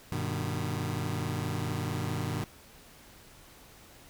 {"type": "chord", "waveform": "sawtooth", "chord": "G augmented", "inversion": "none", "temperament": "just", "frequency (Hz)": [98, 122.5, 153.12], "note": ["G2", "B2", "D#3"], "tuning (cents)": [0, -14, -27], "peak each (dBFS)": -31, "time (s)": [0.12, 2.44], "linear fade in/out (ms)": 0, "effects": ["pink hiss -54 dBFS RMS until 4.09 s"]}